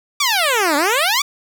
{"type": "exponential two-way sweep", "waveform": "10% pulse", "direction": "down then up", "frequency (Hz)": [1197, 277.2, 1197], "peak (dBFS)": -6, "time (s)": [0.2, 1.22], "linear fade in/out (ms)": 5, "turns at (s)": 0.76, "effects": []}